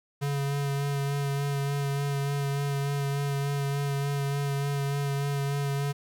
square tone with vibrato, 140.8 Hz, C#3, 27 cents sharp, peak -27 dBFS, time 0.21-5.93 s, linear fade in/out 20 ms, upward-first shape sine, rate 3.4 Hz, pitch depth 18 cents each way, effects 10-bit

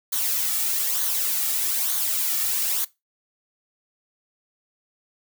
blue noise with flanger, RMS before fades -24 dBFS, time 0.12-2.85 s, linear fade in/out 10 ms, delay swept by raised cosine 0.38 to 1.98 ms, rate 1.1 Hz, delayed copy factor -0.55, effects noise-tail reverb RT60 0.2 s tail -19 dB re dry

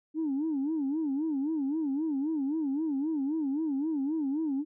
sine tone with vibrato, 294.6 Hz, D4, 6 cents sharp, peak -26 dBFS, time 0.14-4.65 s, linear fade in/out 50 ms, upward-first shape sine, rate 3.8 Hz, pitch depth 170 cents each way, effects tanh soft clip ceiling -24 dBFS

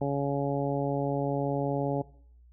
harmonic tone, 140.4 Hz, C#3, 22 cents sharp, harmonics 1 / 2 / 3 / 4 / 5 / 6, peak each -31 / -32 / -33 / -33 / -37 / -38 dBFS, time 0.01-2.02 s, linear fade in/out 5 ms, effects noise-tail reverb RT60 0.6 s tail -20 dB re dry + added 60 Hz sine -53 dBFS peak until 2.52 s

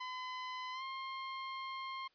sawtooth tone with pitch glide, 1015 to 1062.4 Hz, B5 to C6, +47 to +26 cents, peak -37 dBFS, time 0-2.08 s, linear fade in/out 10 ms, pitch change +79 cents, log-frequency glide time 0.72-0.83 s, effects white hiss -72 dBFS RMS until 2.14 s + resampled to 11025 Hz

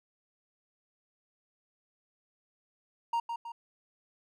triangle tone with echo, 932.3 Hz, A#5, in tune, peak -25 dBFS, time 3.13-3.2 s, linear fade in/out 5 ms, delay 160 ms, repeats 2, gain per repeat -6 dB, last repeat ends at 3.52 s, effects none

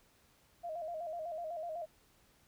sine tone with vibrato, 659.3 Hz, E5, in tune, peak -38 dBFS, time 0.63-1.86 s, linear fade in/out 20 ms, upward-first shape square, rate 8 Hz, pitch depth 83 cents each way, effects pink hiss -68 dBFS RMS until 2.47 s

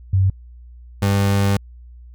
sine / 30% pulse tone pair in turn, 95.3 / 99.41 Hz, G2 / G2, -48 / +25 cents, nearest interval minor second, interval 73 cents, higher second, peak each -12 dBFS, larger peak neither, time 0.13-0.3 / 1.02-1.57 s, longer second, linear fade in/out 5 ms, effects added 60 Hz sine -38 dBFS peak until 2.14 s

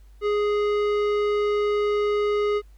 sine tone with tanh clipping, 415.3 Hz, G#4, in tune, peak -22 dBFS, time 0.21-2.62 s, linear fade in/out 50 ms, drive 15 dB, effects added 50 Hz sine -46 dBFS peak until 2.77 s + pink hiss -65 dBFS RMS until 2.77 s

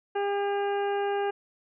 harmonic tone, 402.8 Hz, G4, 47 cents sharp, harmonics 1 / 2 / 3 / 4 / 5 / 6 / 7, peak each -27 / -30 / -42 / -38 / -49 / -48 / -45 dBFS, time 0.15-1.31 s, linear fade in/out 10 ms, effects none

